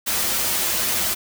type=noise with comb filter; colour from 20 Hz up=white; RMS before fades=-22 dBFS; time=0.06-1.15 s; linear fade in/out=20 ms; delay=7 ms; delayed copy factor=-0.55; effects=none